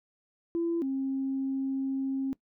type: tone pair in turn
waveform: sine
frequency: 337.2 / 268.6 Hz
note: E4 / C4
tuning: +39 / +46 cents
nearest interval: major third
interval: 393 cents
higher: first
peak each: -25 / -27 dBFS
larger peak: first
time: 0.55-0.82 / 0.82-2.33 s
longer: second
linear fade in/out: 0 ms
effects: noise-tail reverb RT60 0.1 s tail -20 dB re dry + tanh soft clip ceiling -22 dBFS